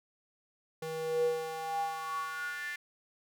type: tone with high-pass filter sweep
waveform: square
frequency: 160 Hz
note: D#3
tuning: 49 cents sharp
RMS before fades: -35 dBFS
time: 0.82-2.76 s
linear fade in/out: 5 ms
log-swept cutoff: 330 to 1900 Hz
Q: 8.4
effects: none